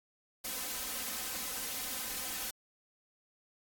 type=noise with comb filter; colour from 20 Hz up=white; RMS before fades=-38 dBFS; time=0.44-2.51 s; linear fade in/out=10 ms; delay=3.9 ms; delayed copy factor=+0.8; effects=AAC 64 kbps

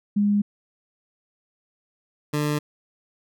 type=tone pair in turn; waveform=sine / 20% pulse; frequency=204.9 / 148.75 Hz; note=G#3 / D3; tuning=-23 / +22 cents; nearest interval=tritone; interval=555 cents; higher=first; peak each=-17 / -17 dBFS; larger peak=neither; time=0.16-0.42 / 2.33-2.59 s; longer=neither; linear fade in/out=10 ms; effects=none

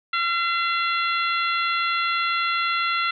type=harmonic tone; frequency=682 Hz; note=F5; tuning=41 cents flat; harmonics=2 / 3 / 4 / 5 / 6; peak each=-23 / -27 / -29 / -31 / -33 dBFS; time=0.13-3.11 s; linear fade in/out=5 ms; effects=none

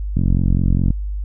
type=click train; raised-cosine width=5 ms; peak=-5 dBFS; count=34; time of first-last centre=0.17-0.905 s; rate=44.9 Hz; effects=added 50 Hz sine -21 dBFS peak until 1.24 s

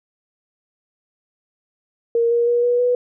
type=tone with pitch steps; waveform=sine; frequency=466.2 / 472.4 / 478.8 / 485.2 / 491.6 Hz; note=A#4 / A#4 / A#4 / B4 / B4; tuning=0 / +23 / +46 / -31 / -8 cents; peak=-14 dBFS; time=2.15-2.95 s; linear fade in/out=2 ms; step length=160 ms; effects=none

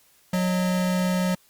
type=tone pair together; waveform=square; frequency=182.54 / 614 Hz; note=F#3 / D#5; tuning=-23 / -23 cents; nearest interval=octave + major sixth; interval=2100 cents; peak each=-22 / -33 dBFS; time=0.33-1.35 s; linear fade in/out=5 ms; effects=white hiss -59 dBFS RMS until 1.49 s + Opus 48 kbps

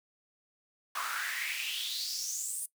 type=noise with high-pass filter sweep; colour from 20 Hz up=pink; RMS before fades=-36 dBFS; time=0.95-2.66 s; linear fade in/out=5 ms; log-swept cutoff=1100 to 9700 Hz; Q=5.6; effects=noise-tail reverb RT60 0.1 s tail -19 dB re dry

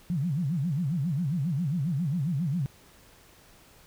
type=tone with vibrato; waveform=sine; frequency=155.56 Hz; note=D#3; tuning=in tune; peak=-25 dBFS; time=0.1-2.66 s; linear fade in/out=0 ms; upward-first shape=sine; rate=7.4 Hz; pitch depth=290 cents each way; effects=pink hiss -56 dBFS RMS until 3.86 s

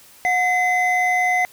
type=tone pair together; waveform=triangle; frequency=728 / 2041 Hz; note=F#5 / C7; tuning=-28 / -44 cents; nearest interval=octave + tritone; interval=1784 cents; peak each=-17 dBFS; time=0.25-1.45 s; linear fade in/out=0 ms; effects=white hiss -48 dBFS RMS until 1.52 s

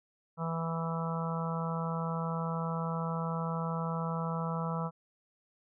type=harmonic tone; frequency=164.81 Hz; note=E3; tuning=in tune; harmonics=1 / 3 / 4 / 5 / 6 / 7 / 8; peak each=-33 / -41 / -43 / -44 / -41 / -43 / -41 dBFS; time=0.37-4.91 s; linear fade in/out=50 ms; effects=none

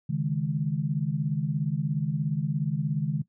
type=chord; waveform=sine; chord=C# suspended second; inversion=none; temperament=equal; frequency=138.59 / 155.56 / 207.7 Hz; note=C#3 / D#3 / G#3; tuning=0 / 0 / 0 cents; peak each=-29 / -27 / -33 dBFS; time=0.09-3.22 s; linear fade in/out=10 ms; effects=noise-tail reverb RT60 0.1 s tail -17 dB re dry

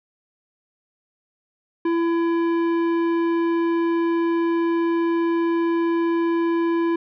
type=tone with tanh clipping; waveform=sine; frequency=335.6 Hz; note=E4; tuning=31 cents sharp; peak=-20 dBFS; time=1.85-6.96 s; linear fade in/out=5 ms; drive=13 dB; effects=none

